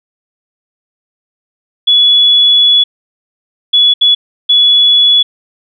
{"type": "tone bursts at uneven times", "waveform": "sine", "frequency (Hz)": 3403, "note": "G#7", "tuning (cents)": 41, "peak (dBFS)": -4, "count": 4, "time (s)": [[1.87, 2.84], [3.73, 3.94], [4.01, 4.15], [4.49, 5.23]], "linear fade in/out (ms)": 10, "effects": []}